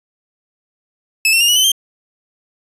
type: tone with pitch steps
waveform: sawtooth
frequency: 2606 / 2709 / 2816 / 2927 / 3042 / 3162 Hz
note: E7 / E7 / F7 / F#7 / F#7 / G7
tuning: -20 / +47 / +14 / -19 / +47 / +14 cents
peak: -7 dBFS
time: 1.25-1.718 s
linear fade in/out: 2 ms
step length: 78 ms
effects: resampled to 32000 Hz